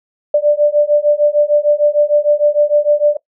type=beating tone pair; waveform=sine; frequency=587.3 / 593.9 Hz; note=D5 / D5; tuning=0 / +19 cents; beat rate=6.6 Hz; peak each=-12 dBFS; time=0.34-3.17 s; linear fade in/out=5 ms; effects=noise-tail reverb RT60 0.1 s tail -21 dB re dry